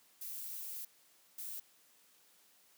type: noise bursts at uneven times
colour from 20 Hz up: violet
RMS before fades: -44 dBFS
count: 2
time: 0.21-0.85 / 1.38-1.6 s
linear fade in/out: 5 ms
effects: white hiss -67 dBFS RMS until 2.77 s + high-pass 150 Hz 12 dB/octave